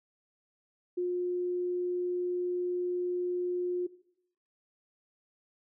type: tone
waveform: sine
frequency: 357.2 Hz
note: F4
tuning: 39 cents sharp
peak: -28 dBFS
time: 0.97-3.87 s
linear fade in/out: 10 ms
effects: noise-tail reverb RT60 0.7 s tail -18 dB re dry